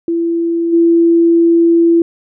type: tone with level steps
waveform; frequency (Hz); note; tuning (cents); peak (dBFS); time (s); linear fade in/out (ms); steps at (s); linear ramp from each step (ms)
sine; 336.1; E4; +34; -12 / -6; 0.08-2.02; 2; 0.72; 20
effects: none